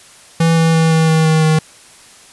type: tone with pitch steps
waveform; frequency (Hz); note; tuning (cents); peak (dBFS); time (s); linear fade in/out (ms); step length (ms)
square; 164.81 / 163.48 / 162.17 / 160.86 / 159.56 / 158.28 / 157; E3 / E3 / E3 / E3 / D#3 / D#3 / D#3; 0 / -14 / -28 / -42 / +44 / +30 / +16; -10; 0.4-1.59; 5; 170
effects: white hiss -42 dBFS RMS until 2.32 s + resampled to 24000 Hz